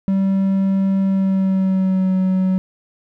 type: tone with pitch glide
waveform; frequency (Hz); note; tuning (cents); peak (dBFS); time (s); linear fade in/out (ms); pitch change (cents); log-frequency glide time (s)
triangle; 193.5 to 187.23; G3 to F#3; -22 to +21; -12; 0.08-2.58; 0; -57; 1.03-2.13
effects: none